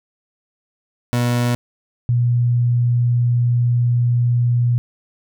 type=tone pair in turn; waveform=30% pulse / sine; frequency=121.3 / 120.79 Hz; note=B2 / B2; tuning=-31 / -38 cents; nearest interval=unison; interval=7 cents; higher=first; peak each=-13 dBFS; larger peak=neither; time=1.13-1.55 / 2.09-4.78 s; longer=second; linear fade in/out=0 ms; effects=none